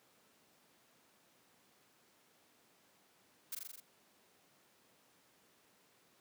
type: noise with echo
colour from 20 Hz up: blue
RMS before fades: -41 dBFS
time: 3.52-3.55 s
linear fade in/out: 5 ms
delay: 42 ms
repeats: 6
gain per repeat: -2 dB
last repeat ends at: 3.802 s
effects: pink hiss -69 dBFS RMS until 6.2 s + high-pass 200 Hz 12 dB/octave